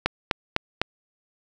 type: click train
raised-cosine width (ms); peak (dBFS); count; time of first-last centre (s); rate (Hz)
0.3; -4; 4; 0.06-0.816; 3.97
effects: none